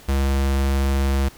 square tone, 68.2 Hz, C#2, 28 cents flat, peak -18 dBFS, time 0.08-1.29 s, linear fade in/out 10 ms, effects pink hiss -46 dBFS RMS until 1.37 s

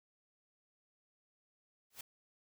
white noise with exponential growth, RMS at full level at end -41 dBFS, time 1.9-2.01 s, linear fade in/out 5 ms, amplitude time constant 22 ms, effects none

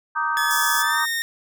sine chord, Eb major seventh, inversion second, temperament just, 933.4 / 1166.7 / 1244.5 / 1555.6 Hz, Bb5 / D6 / Eb6 / G6, +2 / -12 / 0 / -14 cents, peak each -26 / -28 / -25 / -25 dBFS, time 0.15-1.06 s, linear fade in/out 20 ms
sawtooth tone with pitch glide, 1707 to 1840.1 Hz, G#6 to A#6, +47 to -23 cents, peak -19 dBFS, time 0.37-1.22 s, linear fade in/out 0 ms, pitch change +130 cents, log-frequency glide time 0.78-1.02 s
pink high-pass noise, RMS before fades -27 dBFS, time 0.5-0.83 s, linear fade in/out 10 ms, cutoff 5100 Hz, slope 96 dB/octave
effects none

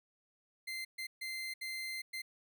30% pulse tone bursts at uneven times, 2080 Hz, C7, 11 cents flat, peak -36 dBFS, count 5, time 0.67-0.85 / 0.98-1.07 / 1.21-1.54 / 1.61-2.02 / 2.13-2.22 s, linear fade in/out 10 ms, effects none

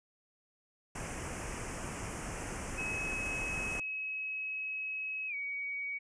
pink band-stop noise, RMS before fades -40 dBFS, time 0.95-3.8 s, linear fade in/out 5 ms, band 2800 to 5600 Hz, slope 48 dB/octave
sine tone with pitch glide, 2561 to 2255 Hz, D#7 to C#7, +49 to +29 cents, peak -35 dBFS, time 2.77-5.99 s, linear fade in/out 20 ms, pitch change -220 cents, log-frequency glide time 5.28-5.35 s
effects resampled to 22050 Hz

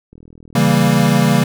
click train, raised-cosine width 3 ms, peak -27 dBFS, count 37, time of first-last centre 0.13-1.026 s, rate 40.2 Hz
square chord, C# diminished seventh, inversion none, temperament equal, 138.59 / 164.81 / 196 / 233.1 Hz, C#3 / E3 / G3 / Bb3, 0 / 0 / 0 / 0 cents, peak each -17 dBFS, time 0.55-1.44 s, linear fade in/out 5 ms
effects none

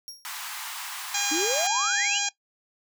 sawtooth tone with exponential decay, 5588 Hz, F8, in tune, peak -32 dBFS, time 0.08-0.34 s, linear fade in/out 0 ms, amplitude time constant 55 ms
pink high-pass noise, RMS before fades -36 dBFS, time 0.25-1.67 s, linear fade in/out 0 ms, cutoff 840 Hz, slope 48 dB/octave
harmonic tone, 811 Hz, G#5, 41 cents flat, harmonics 1 / 2 / 3 / 4 / 5 / 6 / 7 / 8 / 9, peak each -34 / -35 / -32 / -32 / -35 / -36 / -35 / -32 / -33 dBFS, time 1.14-2.29 s, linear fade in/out 5 ms
sine exponential sweep, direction up, 290.4 to 3136 Hz, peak -26 dBFS, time 1.31-2.19 s, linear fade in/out 10 ms
effects noise-tail reverb RT60 0.1 s tail -17 dB re dry

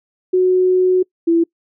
sine tone pair in turn, 368.1 / 334.6 Hz, F#4 / E4, -9 / +26 cents, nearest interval major second, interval 165 cents, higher first, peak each -10 dBFS, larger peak neither, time 0.33-1.03 / 1.27-1.44 s, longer first, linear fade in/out 10 ms, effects noise-tail reverb RT60 0.1 s tail -25 dB re dry

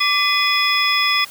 sine tone cluster, 1163 / 2023 / 2466 / 3399 / 5110 Hz, D6 / B6 / D#7 / G#7 / D#8, -17 / +41 / -16 / +39 / +45 cents, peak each -21 dBFS, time 0-1.25 s, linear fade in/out 10 ms, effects white hiss -39 dBFS RMS until 1.3 s

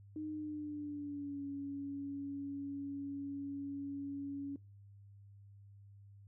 sine tone with pitch glide, 307.3 to 280.2 Hz, D#4 to C#4, -21 to +19 cents, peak -39 dBFS, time 0.16-4.56 s, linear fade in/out 2 ms, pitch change -160 cents, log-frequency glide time 0.29-1.45 s, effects noise-tail reverb RT60 0.3 s tail -21 dB re dry + added 100 Hz sine -55 dBFS peak until 6.27 s

